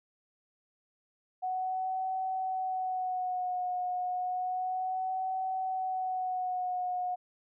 sine tone with vibrato, 740 Hz, F#5, in tune, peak -30 dBFS, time 1.42-7.16 s, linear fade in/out 20 ms, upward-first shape sine, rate 0.31 Hz, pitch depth 35 cents each way, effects none

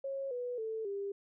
sine tone with pitch steps, 545 / 491.2 / 442.7 / 399 Hz, C#5 / B4 / A4 / G4, -29 / -9 / +11 / +31 cents, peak -35 dBFS, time 0.04-1.12 s, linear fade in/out 5 ms, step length 270 ms, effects none

